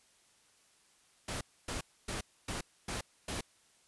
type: noise bursts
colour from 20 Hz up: pink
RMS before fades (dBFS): -38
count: 6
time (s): 1.28-3.41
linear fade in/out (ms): 5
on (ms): 130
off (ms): 270
effects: white hiss -67 dBFS RMS until 3.87 s + resampled to 24000 Hz